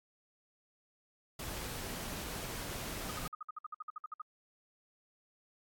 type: noise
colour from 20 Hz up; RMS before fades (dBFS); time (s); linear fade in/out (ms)
pink; -42; 1.39-3.28; 5
type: tone bursts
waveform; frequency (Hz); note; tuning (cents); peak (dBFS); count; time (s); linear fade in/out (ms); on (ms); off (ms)
sine; 1244.5; D#6; 0; -39; 15; 3.09-4.219; 5; 23; 56
effects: AAC 64 kbps